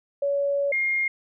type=tone pair in turn; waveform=sine; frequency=564 / 2129 Hz; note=C#5 / C7; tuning=+30 / +30 cents; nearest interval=octave + major seventh; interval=2300 cents; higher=second; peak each=-21 dBFS; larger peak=neither; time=0.22-0.72 / 0.72-1.08 s; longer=first; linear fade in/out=5 ms; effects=none